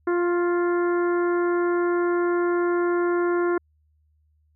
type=harmonic tone with a mistuned harmonic; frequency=349.2 Hz; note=F4; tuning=in tune; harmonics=1 / 2 / 3 / 4 / 5 / 6; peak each=-20 / -34 / -31 / -32 / -38 / -46 dBFS; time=0.07-3.58 s; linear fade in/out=5 ms; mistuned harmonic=3; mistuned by=+17 cents; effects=added 76 Hz sine -61 dBFS peak until 4.55 s

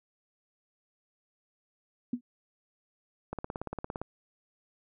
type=tone with exponential decay; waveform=sine; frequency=243.8 Hz; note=B3; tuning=22 cents flat; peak=-24 dBFS; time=2.13-2.21 s; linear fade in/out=5 ms; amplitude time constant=17 ms
type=click train; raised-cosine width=1 ms; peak=-21 dBFS; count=13; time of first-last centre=3.33-4.016 s; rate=17.5 Hz
effects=none

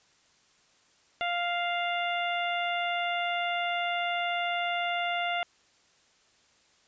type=harmonic tone; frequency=698.5 Hz; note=F5; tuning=in tune; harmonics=1 / 2 / 3 / 4 / 5; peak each=-30 / -35 / -34 / -36 / -40 dBFS; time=1.21-5.43 s; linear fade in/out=0 ms; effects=white hiss -64 dBFS RMS until 6.87 s + resampled to 16000 Hz

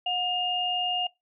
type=tone pair together; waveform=sine; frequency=724 / 2828 Hz; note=F#5 / F7; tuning=-38 / +21 cents; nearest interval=2 octaves; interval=2359 cents; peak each=-29 / -27 dBFS; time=0.06-1.07 s; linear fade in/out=5 ms; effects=noise-tail reverb RT60 0.2 s tail -22 dB re dry

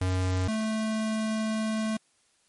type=tone pair in turn; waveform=square; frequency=92.5 / 218.7 Hz; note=F#2 / A3; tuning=0 / -10 cents; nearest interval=octave + minor third; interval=1490 cents; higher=second; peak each=-25 / -27 dBFS; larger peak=first; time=0.01-0.48 / 0.48-1.97 s; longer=second; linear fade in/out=5 ms; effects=white hiss -67 dBFS RMS until 2.48 s + MP3 48 kbps

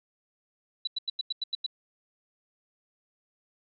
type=tone bursts; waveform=sine; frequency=3951 Hz; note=B7; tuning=in tune; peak=-27 dBFS; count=8; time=0.85-1.664 s; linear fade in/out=5 ms; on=23 ms; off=90 ms; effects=none

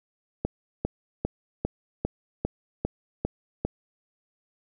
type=click train; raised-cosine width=2 ms; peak=-12 dBFS; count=9; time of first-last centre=0.45-3.65 s; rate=2.5 Hz; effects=none

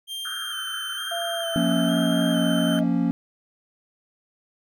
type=tone with vibrato; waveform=45% pulse; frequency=3136 Hz; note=G7; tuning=in tune; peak=-30 dBFS; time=0.07-2.81 s; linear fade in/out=50 ms; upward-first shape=square; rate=1.1 Hz; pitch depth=24 cents each way
type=band-pass noise; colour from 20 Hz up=white; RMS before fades=-36 dBFS; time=0.25-2.79 s; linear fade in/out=0 ms; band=1300 to 1600 Hz; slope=96 dB/octave
type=tone with pitch glide; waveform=sine; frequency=682 to 625.4 Hz; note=F5 to D#5; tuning=-41 to +9 cents; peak=-27 dBFS; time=1.11-2.84 s; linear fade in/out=10 ms; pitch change=-150 cents; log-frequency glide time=1.22-2.29 s
type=chord; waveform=triangle; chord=Bb minor; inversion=second; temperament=equal; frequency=174.61 / 233.1 / 277.2 Hz; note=F3 / Bb3 / Db4; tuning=0 / 0 / 0 cents; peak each=-22 dBFS; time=1.56-3.11 s; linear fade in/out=0 ms
effects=none

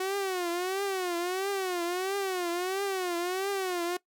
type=tone with vibrato; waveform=sawtooth; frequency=370 Hz; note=F#4; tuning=in tune; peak=-25 dBFS; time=0-3.97 s; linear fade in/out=5 ms; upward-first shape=triangle; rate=1.5 Hz; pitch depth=150 cents each way; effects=noise-tail reverb RT60 0.1 s tail -20 dB re dry

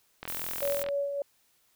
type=click train; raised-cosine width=0.3 ms; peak=-21 dBFS; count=29; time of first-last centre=0.23-0.887 s; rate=42.6 Hz
type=noise; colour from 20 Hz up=violet; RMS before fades=-36 dBFS; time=0.28-0.83 s; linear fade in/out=0 ms
type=tone with tremolo; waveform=sine; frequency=565 Hz; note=C#5; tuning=33 cents sharp; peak=-26 dBFS; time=0.62-1.22 s; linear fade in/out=2 ms; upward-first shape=sine; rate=3.5 Hz; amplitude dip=45%
effects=white hiss -68 dBFS RMS until 1.75 s

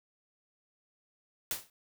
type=noise with exponential decay; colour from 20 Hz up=white; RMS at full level=-30 dBFS; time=1.51-1.7 s; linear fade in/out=1 ms; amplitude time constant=40 ms; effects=none

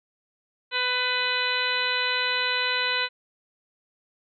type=harmonic tone; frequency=499.8 Hz; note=B4; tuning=21 cents sharp; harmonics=1 / 2 / 3 / 4 / 5 / 6 / 7 / 8; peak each=-35 / -32 / -29 / -31 / -30 / -32 / -37 / -29 dBFS; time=0.71-3.09 s; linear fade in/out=50 ms; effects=none

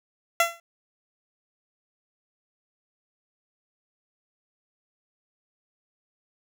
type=tone with exponential decay; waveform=15% pulse; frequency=678 Hz; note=E5; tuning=49 cents sharp; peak=-9 dBFS; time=0.4-0.6 s; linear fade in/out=2 ms; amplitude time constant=43 ms; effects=none

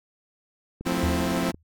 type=click train; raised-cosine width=3 ms; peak=-23 dBFS; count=14; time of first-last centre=0.81-1.544 s; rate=17.7 Hz
type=chord; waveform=sawtooth; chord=F major seventh; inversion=none; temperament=equal with one note detuned; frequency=177.36 / 220 / 261.6 / 329.6 Hz; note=F3 / A3 / C4 / E4; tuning=+27 / 0 / 0 / 0 cents; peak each=-24 / -28 / -24 / -27 dBFS; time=0.85-1.52 s; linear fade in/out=20 ms
type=tone with exponential decay; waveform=sine; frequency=80 Hz; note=D#2; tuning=49 cents sharp; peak=-21 dBFS; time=1.03-1.63 s; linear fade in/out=5 ms; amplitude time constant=130 ms
effects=none

